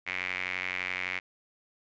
sawtooth tone with band-pass filter, 91.8 Hz, F#2, 13 cents flat, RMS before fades -34 dBFS, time 0.06-1.2 s, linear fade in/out 20 ms, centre 2200 Hz, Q 6.2, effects resampled to 16000 Hz

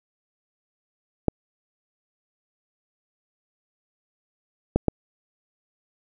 clicks, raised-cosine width 2 ms, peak -5 dBFS, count 3, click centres 1.283 / 4.76 / 4.883 s, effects none

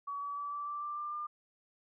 sine tone with pitch steps, 1134 / 1143.2 / 1152.5 / 1161.8 / 1171.3 / 1180.8 / 1190.4 / 1200 Hz, C#6 / D6 / D6 / D6 / D6 / D6 / D6 / D6, +39 / -47 / -33 / -19 / -5 / +9 / +23 / +37 cents, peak -36 dBFS, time 0.07-1.27 s, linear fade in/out 10 ms, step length 150 ms, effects none

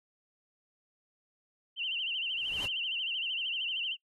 sine tone with vibrato, 2917 Hz, F#7, 25 cents flat, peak -31 dBFS, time 1.76-3.97 s, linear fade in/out 50 ms, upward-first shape sine, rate 13 Hz, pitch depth 130 cents each way
pink noise with exponential growth, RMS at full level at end -40 dBFS, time 2.25-2.66 s, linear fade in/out 1 ms, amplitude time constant 87 ms
effects noise-tail reverb RT60 0.1 s tail -24 dB re dry + AAC 32 kbps

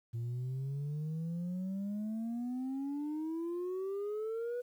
sine exponential sweep, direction up, 114.5 to 493.9 Hz, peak -32 dBFS, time 0.13-4.62 s, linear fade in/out 20 ms, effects tanh soft clip ceiling -34 dBFS + 11-bit

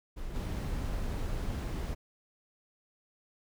brown noise with level steps, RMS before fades -40 / -34 dBFS, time 0.16-1.95 s, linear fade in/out 20 ms, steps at 0.34 s, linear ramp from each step 20 ms, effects none

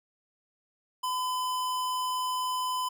square tone, 1011 Hz, B5, 40 cents sharp, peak -29 dBFS, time 1.03-2.89 s, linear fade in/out 10 ms, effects none

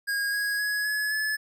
square tone with pitch steps, 1633 / 1654.8 / 1677 / 1699.4 / 1722.1 Hz, G#6 / G#6 / G#6 / G#6 / A6, -30 / -7 / +16 / +39 / -38 cents, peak -26 dBFS, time 0.07-1.37 s, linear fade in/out 20 ms, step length 260 ms, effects none

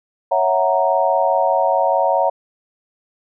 sine chord, F# dominant seventh, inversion second, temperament equal, 554.4 / 659.3 / 740 / 932.3 Hz, C#5 / E5 / F#5 / A#5, 0 / 0 / 0 / 0 cents, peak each -19 dBFS, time 0.31-2.3 s, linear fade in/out 10 ms, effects none

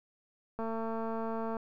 click train, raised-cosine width 1 ms, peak -24 dBFS, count 221, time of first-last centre 0.59-1.568 s, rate 225 Hz, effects 11-bit

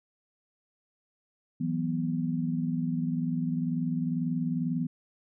sine chord, E suspended second, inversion none, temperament equal, 164.81 / 185 / 246.9 Hz, E3 / F#3 / B3, 0 / 0 / 0 cents, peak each -30 / -35 / -30 dBFS, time 1.6-4.87 s, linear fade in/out 10 ms, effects none

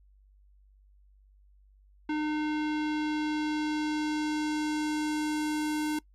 square tone with low-pass filter sweep, 304.1 Hz, D#4, 40 cents flat, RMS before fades -30 dBFS, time 2.09-5.99 s, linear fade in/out 5 ms, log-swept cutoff 2600 to 12000 Hz, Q 1, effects noise-tail reverb RT60 0.1 s tail -22 dB re dry + added 49 Hz sine -57 dBFS peak until 6.14 s

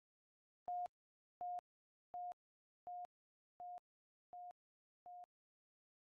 sine tone with echo, 713 Hz, F5, 36 cents sharp, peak -40 dBFS, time 0.68-0.86 s, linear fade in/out 0 ms, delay 730 ms, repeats 6, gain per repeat -2 dB, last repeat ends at 5.24 s, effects Opus 32 kbps

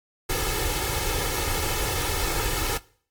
pink noise with comb filter, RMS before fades -26 dBFS, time 0.29-2.78 s, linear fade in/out 10 ms, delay 2.3 ms, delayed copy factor +0.8, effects noise-tail reverb RT60 0.5 s tail -21 dB re dry + AAC 64 kbps

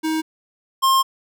square tone pair in turn, 316.4 / 1064.2 Hz, D#4 / C6, +29 / +29 cents, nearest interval octave + major sixth, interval 2100 cents, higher second, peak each -20 / -14 dBFS, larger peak second, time 0.03-0.22 / 0.82-1.03 s, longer second, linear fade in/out 20 ms, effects none

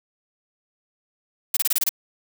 blue noise bursts, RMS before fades -20 dBFS, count 7, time 1.54-1.892 s, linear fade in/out 5 ms, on 28 ms, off 26 ms, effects none

